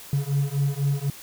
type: beating tone pair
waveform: triangle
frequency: 138.59 / 142.59 Hz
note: C#3 / C#3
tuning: 0 / +49 cents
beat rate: 4 Hz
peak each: -22 dBFS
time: 0.13-1.1 s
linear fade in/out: 2 ms
effects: tanh soft clip ceiling -12 dBFS + white hiss -43 dBFS RMS until 1.22 s